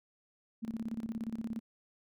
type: tone with tremolo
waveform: sine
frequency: 225.5 Hz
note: A3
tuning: 43 cents sharp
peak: -33 dBFS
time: 0.62-1.6 s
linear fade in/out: 20 ms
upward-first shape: square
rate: 17 Hz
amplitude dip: 80%
effects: none